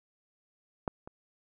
clicks, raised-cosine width 1 ms, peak -16 / -30 dBFS, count 2, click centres 0.878 / 1.075 s, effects none

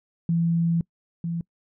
sine tone pair in turn, 167.8 / 168.51 Hz, E3 / E3, +31 / +38 cents, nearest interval unison, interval 7 cents, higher second, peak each -19 / -25 dBFS, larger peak first, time 0.29-0.81 / 1.24-1.41 s, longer first, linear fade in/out 2 ms, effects noise-tail reverb RT60 0.1 s tail -24 dB re dry

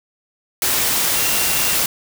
sine tone in noise, 2755 Hz, F7, 24 cents flat, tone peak -28 dBFS, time 1.15-1.75 s, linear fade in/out 2 ms, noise white, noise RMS -18 dBFS, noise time 0.62-1.86 s, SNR -13 dB, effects none

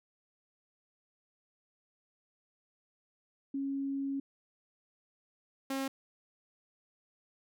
sine / sawtooth tone pair in turn, 275.1 / 269.6 Hz, C#4 / C#4, -13 / -48 cents, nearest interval unison, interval 35 cents, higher first, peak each -32 / -29 dBFS, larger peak second, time 3.54-4.2 / 5.7-5.88 s, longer first, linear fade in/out 5 ms, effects none

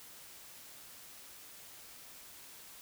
silence, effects white hiss -53 dBFS RMS until 2.81 s

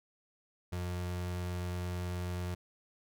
35% pulse tone, 89.2 Hz, F2, 37 cents sharp, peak -33 dBFS, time 0.72-2.55 s, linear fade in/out 10 ms, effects none

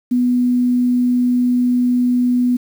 sine tone with quantisation, 246.9 Hz, B3, in tune, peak -12 dBFS, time 0.11-2.57 s, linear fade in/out 10 ms, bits 7, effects none

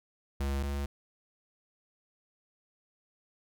square tone pair in turn, 69.1 / 70.31 Hz, C#2 / C#2, -5 / +25 cents, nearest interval unison, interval 30 cents, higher second, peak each -30 / -32 dBFS, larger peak first, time 0.4-0.63 / 0.63-0.86 s, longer neither, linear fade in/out 5 ms, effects none

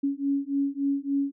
sine beating tone pair, 277.2 / 280.7 Hz, C#4 / C#4, 0 / +22 cents, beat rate 3.5 Hz, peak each -27 / -27 dBFS, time 0.03-1.32 s, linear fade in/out 10 ms, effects none

